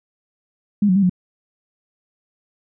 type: tone with pitch steps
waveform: sine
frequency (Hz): 205.6 / 183.9 / 199.1 / 181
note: G#3 / F#3 / G3 / F#3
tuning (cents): -17 / -10 / +27 / -38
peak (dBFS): -12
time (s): 0.82-1.096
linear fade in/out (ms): 5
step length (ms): 69
effects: none